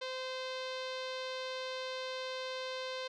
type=tone with low-pass filter; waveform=sawtooth; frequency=517 Hz; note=C5; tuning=21 cents flat; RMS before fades=-40 dBFS; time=0.01-3.08 s; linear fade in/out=10 ms; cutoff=4100 Hz; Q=2.8; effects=none